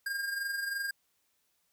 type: tone with amplitude modulation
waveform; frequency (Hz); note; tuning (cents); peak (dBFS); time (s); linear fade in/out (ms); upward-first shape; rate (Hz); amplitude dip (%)
square; 1612; G6; +48; -31; 0.06-0.91; 5; sine; 23; 50
effects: white hiss -75 dBFS RMS until 1.72 s